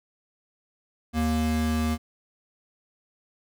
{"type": "tone pair together", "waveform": "square", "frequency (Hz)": [78.29, 234.6], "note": ["D#2", "A#3"], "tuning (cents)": [11, 11], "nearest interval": "octave + perfect fifth", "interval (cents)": 1900, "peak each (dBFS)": -27, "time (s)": [1.13, 1.98], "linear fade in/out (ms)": 50, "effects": []}